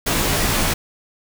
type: noise with comb filter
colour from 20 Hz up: pink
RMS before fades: -19 dBFS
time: 0.06-0.74 s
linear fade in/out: 10 ms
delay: 16 ms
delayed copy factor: -0.7
effects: none